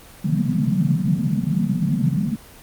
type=band-pass noise; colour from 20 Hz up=pink; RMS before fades=-20 dBFS; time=0.24-2.36 s; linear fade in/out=5 ms; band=130 to 240 Hz; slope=96 dB/octave; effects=pink hiss -44 dBFS RMS until 2.62 s + Opus 24 kbps